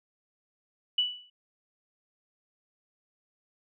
sine tone with exponential decay, 2960 Hz, F#7, in tune, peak -20 dBFS, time 0.98-1.3 s, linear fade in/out 5 ms, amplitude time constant 69 ms, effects none

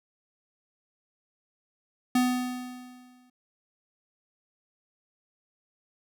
square tone with exponential decay, 250 Hz, B3, 21 cents sharp, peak -20 dBFS, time 2.15-3.3 s, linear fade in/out 5 ms, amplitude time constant 250 ms, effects none

